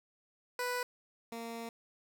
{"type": "tone pair in turn", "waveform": "15% pulse", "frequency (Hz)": [493.9, 230.7], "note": ["B4", "A#3"], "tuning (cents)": [0, -18], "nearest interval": "octave + minor second", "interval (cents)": 1318, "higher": "first", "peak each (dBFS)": [-27, -34], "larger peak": "first", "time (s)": [[0.59, 0.83], [1.32, 1.69]], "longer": "second", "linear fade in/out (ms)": 2, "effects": []}